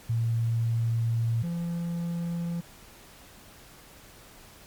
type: tone pair in turn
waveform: sine / triangle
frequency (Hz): 115.3 / 170.52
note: A#2 / F3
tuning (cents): -19 / -41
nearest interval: perfect fifth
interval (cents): 678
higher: second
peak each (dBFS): -23 / -26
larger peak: first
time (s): 0.09-1.43 / 1.43-2.61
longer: first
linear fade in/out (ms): 10
effects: pink hiss -51 dBFS RMS until 4.66 s + MP3 96 kbps